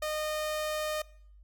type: tone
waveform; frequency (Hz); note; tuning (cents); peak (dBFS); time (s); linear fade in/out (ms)
sawtooth; 613; D#5; -26; -27; 0.02-1.02; 5
effects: noise-tail reverb RT60 0.6 s tail -21 dB re dry + added 50 Hz sine -52 dBFS peak until 1.43 s